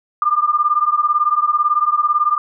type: beating tone pair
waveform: sine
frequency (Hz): 1193 / 1211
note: D6 / D#6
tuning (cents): +27 / -47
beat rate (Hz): 18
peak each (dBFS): -16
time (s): 0.22-2.38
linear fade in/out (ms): 2
effects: none